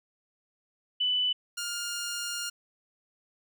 sine / 10% pulse tone pair in turn, 2989 / 1410.6 Hz, F#7 / F6, +17 / +17 cents, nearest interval octave + minor second, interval 1300 cents, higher first, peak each -24 dBFS, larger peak neither, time 1-1.33 / 1.57-2.5 s, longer second, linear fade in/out 10 ms, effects none

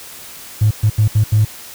triangle tone bursts at uneven times, 107.1 Hz, A2, 46 cents flat, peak -5 dBFS, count 5, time 0.61-0.71 / 0.83-0.9 / 0.98-1.08 / 1.15-1.24 / 1.32-1.45 s, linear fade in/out 10 ms, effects tanh soft clip ceiling -6 dBFS + white hiss -35 dBFS RMS until 1.74 s

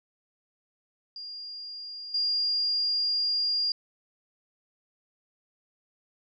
sine tone with level steps, 4815 Hz, D8, 42 cents sharp, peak -37 / -24 dBFS, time 1.16-3.72 s, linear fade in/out 2 ms, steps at 2.14 s, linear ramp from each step 5 ms, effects none

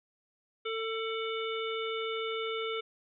harmonic tone with a mistuned harmonic, 446.7 Hz, A4, 26 cents sharp, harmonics 1 / 3 / 5 / 7 / 8, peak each -34 / -39 / -41 / -42 / -43 dBFS, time 0.65-2.81 s, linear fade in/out 10 ms, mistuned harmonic 7, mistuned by -92 cents, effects none

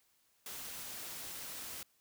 white noise, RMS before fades -45 dBFS, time 0.46-1.83 s, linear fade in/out 2 ms, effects white hiss -73 dBFS RMS until 2 s

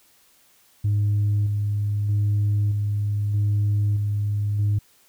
sine tone with tremolo, 103.2 Hz, G#2, 10 cents flat, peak -16 dBFS, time 0.84-4.79 s, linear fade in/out 10 ms, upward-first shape square, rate 0.8 Hz, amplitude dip 35%, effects tanh soft clip ceiling -16 dBFS + white hiss -58 dBFS RMS until 5.08 s

